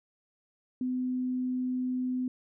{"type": "tone", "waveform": "sine", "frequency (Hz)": 253.4, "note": "B3", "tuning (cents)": 45, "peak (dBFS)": -28, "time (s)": [0.81, 2.28], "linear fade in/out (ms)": 2, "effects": []}